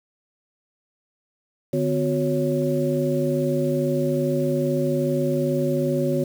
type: tone cluster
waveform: sine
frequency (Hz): 148.9 / 251.3 / 364.7 / 555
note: D3 / B3 / F#4 / C#5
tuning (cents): +24 / +30 / -25 / +2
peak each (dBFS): -25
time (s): 1.73-6.24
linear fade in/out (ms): 5
effects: 7-bit